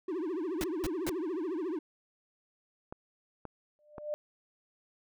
triangle tone with vibrato, 341.8 Hz, F4, 37 cents flat, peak -30 dBFS, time 0.08-1.79 s, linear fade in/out 5 ms, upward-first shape triangle, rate 14 Hz, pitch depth 270 cents each way
pink noise bursts, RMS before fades -35 dBFS, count 3, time 0.61-1.094 s, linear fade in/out 0 ms, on 28 ms, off 200 ms
clicks, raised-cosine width 1 ms, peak -27 dBFS, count 3, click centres 2.925 / 3.453 / 3.982 s
sine tone with exponential growth, 598 Hz, D5, 31 cents sharp, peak -29 dBFS, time 3.79-4.14 s, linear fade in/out 0 ms, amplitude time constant 76 ms
effects none

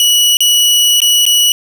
sawtooth tone with dropouts, 2934 Hz, F#7, 15 cents flat, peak -4 dBFS, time 0-1.52 s, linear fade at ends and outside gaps 1 ms, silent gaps 0.37-0.405 / 1.003-1.018 / 1.254-1.264 s, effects none

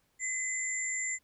sine tone pair together, 2035 / 7252 Hz, C7 / A#8, -49 / -49 cents, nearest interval octave + minor seventh, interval 2200 cents, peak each -35 / -33 dBFS, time 0.19-1.19 s, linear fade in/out 50 ms, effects pink hiss -73 dBFS RMS until 1.23 s

